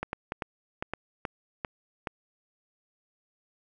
clicks, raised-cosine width 0.5 ms, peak -16 dBFS, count 9, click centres 0.03 / 0.131 / 0.321 / 0.422 / 0.825 / 0.936 / 1.252 / 1.648 / 2.072 s, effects none

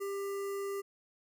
square tone with notch filter, 397 Hz, G4, 22 cents sharp, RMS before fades -37 dBFS, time 0-0.82 s, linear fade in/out 20 ms, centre 3600 Hz, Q 0.86, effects none

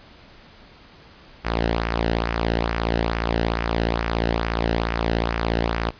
sawtooth tone with flanger, 57 Hz, A#1, 38 cents flat, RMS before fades -23 dBFS, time 1.44-5.91 s, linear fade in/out 20 ms, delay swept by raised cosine 0.24 to 0.89 ms, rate 2.3 Hz, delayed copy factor -0.65, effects pink hiss -48 dBFS RMS until 5.99 s + resampled to 11025 Hz

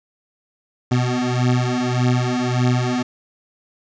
25% pulse beating tone pair, 123.6 / 125.3 Hz, B2 / B2, +2 / +25 cents, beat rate 1.7 Hz, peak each -16 dBFS, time 0.91-3.03 s, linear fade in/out 10 ms, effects resampled to 16000 Hz + 8-bit

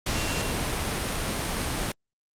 sine tone in noise, 2748 Hz, F7, 29 cents flat, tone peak -37 dBFS, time 0.15-0.53 s, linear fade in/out 5 ms, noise pink, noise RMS -28 dBFS, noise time 0.06-1.92 s, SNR -12 dB, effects low-pass 11000 Hz 12 dB/octave + Opus 48 kbps

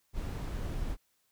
brown noise, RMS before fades -35 dBFS, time 0.13-0.97 s, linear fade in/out 50 ms, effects white hiss -74 dBFS RMS until 1.31 s

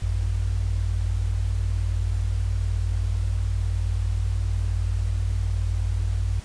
sine tone pair together, 53.55 / 92.5 Hz, A1 / F#2, -46 / 0 cents, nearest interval major sixth, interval 946 cents, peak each -24 dBFS, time 0.02-6.4 s, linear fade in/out 5 ms, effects pink hiss -45 dBFS RMS until 6.44 s + resampled to 22050 Hz

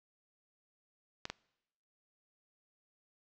clicks, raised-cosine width 0.2 ms, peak -20 dBFS, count 2, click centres 1.254 / 1.3 s, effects noise-tail reverb RT60 0.9 s tail -24 dB re dry + low-pass 7000 Hz 12 dB/octave

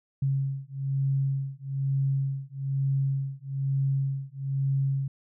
sine beating tone pair, 136 / 137.1 Hz, C#3 / C#3, -33 / -19 cents, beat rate 1.1 Hz, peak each -28 dBFS, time 0.22-5.08 s, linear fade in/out 5 ms, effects none

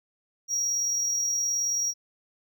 triangle tone with amplitude modulation, 5680 Hz, F8, 28 cents sharp, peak -22 dBFS, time 0.48-1.94 s, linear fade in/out 50 ms, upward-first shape sine, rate 38.9 Hz, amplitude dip 25%, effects none

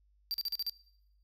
square tone bursts, 4699 Hz, D8, in tune, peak -32 dBFS, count 6, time 0.31-0.696 s, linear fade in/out 0 ms, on 31 ms, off 40 ms, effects noise-tail reverb RT60 0.9 s tail -24 dB re dry + added 50 Hz sine -65 dBFS peak until 1.23 s

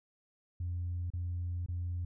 sine tone with dropouts, 87.7 Hz, F2, 8 cents sharp, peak -32 dBFS, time 0.6-2.05 s, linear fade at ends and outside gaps 5 ms, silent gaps 1.103-1.135 / 1.662-1.685 s, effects tanh soft clip ceiling -30 dBFS

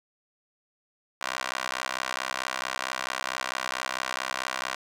15% pulse tone with high-pass filter, 64.5 Hz, C2, 24 cents flat, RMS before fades -32 dBFS, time 1.21-4.75 s, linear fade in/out 5 ms, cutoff 1100 Hz, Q 1.2, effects low-pass 8000 Hz 12 dB/octave + 8-bit

